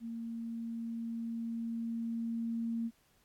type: tone with level ramp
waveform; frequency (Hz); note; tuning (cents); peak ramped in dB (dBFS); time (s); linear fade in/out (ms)
sine; 230; A#3; -23; -38 to -32; 0-2.91; 50
effects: pink hiss -70 dBFS RMS until 3.24 s + AAC 64 kbps